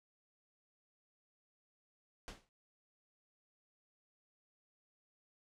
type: noise with exponential decay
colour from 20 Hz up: pink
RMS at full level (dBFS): -44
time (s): 2.28-2.49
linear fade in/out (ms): 0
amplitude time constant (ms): 44
effects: low-pass 7000 Hz 12 dB/octave